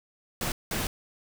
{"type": "noise bursts at uneven times", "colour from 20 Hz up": "pink", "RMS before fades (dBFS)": -30, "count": 2, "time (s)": [[0.41, 0.52], [0.71, 0.87]], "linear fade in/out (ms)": 2, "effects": []}